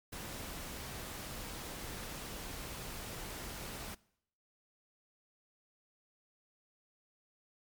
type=noise; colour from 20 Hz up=pink; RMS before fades=-44 dBFS; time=0.12-3.95 s; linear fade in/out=10 ms; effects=noise-tail reverb RT60 0.7 s tail -22 dB re dry + MP3 96 kbps